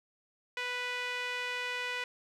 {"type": "tone with band-pass filter", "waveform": "sawtooth", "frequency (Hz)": 493.9, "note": "B4", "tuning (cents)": 0, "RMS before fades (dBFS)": -36, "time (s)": [0.57, 2.04], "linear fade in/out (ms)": 2, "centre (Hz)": 2300, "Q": 1.9, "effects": []}